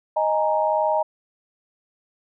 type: chord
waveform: sine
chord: D# suspended fourth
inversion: none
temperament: equal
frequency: 622.3 / 830.6 / 932.3 Hz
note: D#5 / G#5 / A#5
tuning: 0 / 0 / 0 cents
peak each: -21 / -24 / -23 dBFS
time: 0.16-1.03 s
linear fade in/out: 10 ms
effects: none